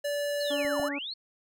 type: tone with pitch glide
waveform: square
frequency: 579 to 584.7 Hz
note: D5 to D5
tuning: -25 to -8 cents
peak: -29 dBFS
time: 0.04-0.89 s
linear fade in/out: 10 ms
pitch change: +17 cents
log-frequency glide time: 0.4-0.69 s
type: linear two-way sweep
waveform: sine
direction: down then up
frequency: 4435 to 589 to 4435 Hz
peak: -34 dBFS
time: 0.4-1.14 s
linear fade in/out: 10 ms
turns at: 0.81 s
type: harmonic tone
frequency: 283.8 Hz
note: C#4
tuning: 41 cents sharp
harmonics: 1 / 2 / 3 / 4 / 5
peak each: -33 / -39 / -43 / -45 / -47 dBFS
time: 0.5-0.99 s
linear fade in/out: 10 ms
type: clicks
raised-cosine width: 3 ms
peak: -36 / -29 dBFS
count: 2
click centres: 0.649 / 0.798 s
effects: none